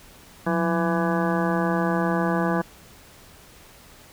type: harmonic tone with a mistuned harmonic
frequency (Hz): 167.2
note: E3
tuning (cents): +25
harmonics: 1 / 2 / 3 / 4 / 5 / 6 / 7 / 9 / 10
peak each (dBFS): -24 / -27 / -29 / -30 / -31 / -32 / -32 / -34 / -34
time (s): 0.46-2.62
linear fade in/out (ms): 10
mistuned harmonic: 1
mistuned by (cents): +120
effects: pink hiss -49 dBFS RMS until 4.12 s